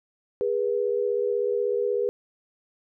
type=tone pair together; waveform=sine; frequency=409.5 / 485.8 Hz; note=G#4 / B4; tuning=-24 / -29 cents; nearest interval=minor third; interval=295 cents; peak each=-25 / -25 dBFS; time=0.41-2.09 s; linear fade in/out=0 ms; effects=none